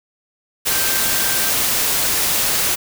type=tone in noise; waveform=sine; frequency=1568 Hz; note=G6; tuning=in tune; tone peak=-28 dBFS; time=0.69-1.51 s; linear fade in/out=20 ms; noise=white; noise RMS=-18 dBFS; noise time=0.65-2.76 s; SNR=-13 dB; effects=none